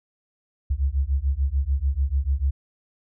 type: beating tone pair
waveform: sine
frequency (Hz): 65.4 / 72.2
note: C2 / D2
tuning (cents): 0 / -29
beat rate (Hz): 6.8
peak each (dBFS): -23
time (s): 0.7-2.51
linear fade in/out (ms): 10
effects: none